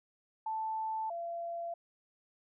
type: tone pair in turn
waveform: sine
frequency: 880 / 681.4 Hz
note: A5 / F5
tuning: 0 / -43 cents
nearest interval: major third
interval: 443 cents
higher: first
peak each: -33 / -36 dBFS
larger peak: first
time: 0.46-1.1 / 1.1-1.74 s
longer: neither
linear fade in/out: 5 ms
effects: none